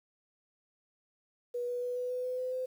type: tone with pitch steps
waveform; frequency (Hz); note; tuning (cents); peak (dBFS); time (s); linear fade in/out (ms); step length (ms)
sine; 485.7 / 489.4 / 493 / 496.8 / 500.5 / 504.3 / 508.1 / 511.9; B4 / B4 / B4 / B4 / B4 / B4 / B4 / C5; -29 / -16 / -3 / +10 / +23 / +36 / +49 / -38; -32; 1.54-2.66; 10; 140
effects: 10-bit